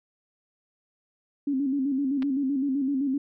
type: tone with vibrato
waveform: sine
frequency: 273.4 Hz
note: C#4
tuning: 24 cents flat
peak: -23 dBFS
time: 1.47-3.18 s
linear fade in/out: 5 ms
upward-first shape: square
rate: 7.8 Hz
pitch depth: 70 cents each way
type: clicks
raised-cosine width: 0.3 ms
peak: -23 / -25 dBFS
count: 2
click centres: 2.223 / 2.228 s
effects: none